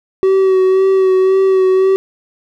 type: tone with vibrato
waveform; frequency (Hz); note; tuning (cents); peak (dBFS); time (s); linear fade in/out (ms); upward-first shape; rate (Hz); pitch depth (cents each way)
triangle; 379.6; F#4; +44; -6; 0.23-1.96; 0; sine; 1.9; 23
effects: none